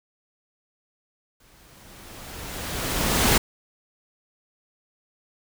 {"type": "noise with exponential growth", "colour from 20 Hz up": "pink", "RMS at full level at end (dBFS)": -17, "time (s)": [1.4, 3.38], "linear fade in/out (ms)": 5, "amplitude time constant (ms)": 430, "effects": []}